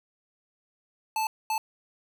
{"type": "tone bursts at uneven times", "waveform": "square", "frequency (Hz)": 875, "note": "A5", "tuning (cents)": -10, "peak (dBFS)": -26, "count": 2, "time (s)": [[1.16, 1.27], [1.5, 1.58]], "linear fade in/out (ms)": 2, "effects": []}